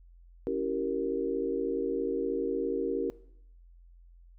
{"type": "chord", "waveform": "sine", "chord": "C# diminished seventh", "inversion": "none", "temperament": "equal with one note detuned", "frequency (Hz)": [277.2, 329.6, 386.4, 466.2], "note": ["C#4", "E4", "G4", "Bb4"], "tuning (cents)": [0, 0, -25, 0], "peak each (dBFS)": [-35, -37, -32, -32], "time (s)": [0.47, 3.1], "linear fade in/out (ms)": 0, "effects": ["noise-tail reverb RT60 0.7 s tail -20 dB re dry", "added 43 Hz sine -52 dBFS peak until 4.38 s"]}